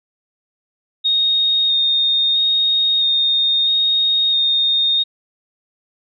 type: tone with vibrato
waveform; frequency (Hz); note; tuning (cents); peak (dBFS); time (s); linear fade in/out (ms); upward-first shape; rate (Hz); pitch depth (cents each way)
sine; 3702; A#7; -13; -13; 1.04-5.04; 20; square; 0.76; 10
effects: none